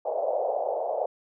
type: band-pass noise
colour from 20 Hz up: pink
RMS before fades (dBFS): -28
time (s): 0.05-1.06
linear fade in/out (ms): 5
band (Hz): 510 to 740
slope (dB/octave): 48
effects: none